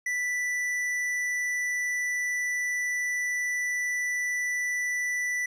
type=tone with tanh clipping; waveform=sine; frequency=1975.5 Hz; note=B6; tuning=in tune; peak=-28 dBFS; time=0.06-5.46 s; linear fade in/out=5 ms; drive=11 dB; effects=none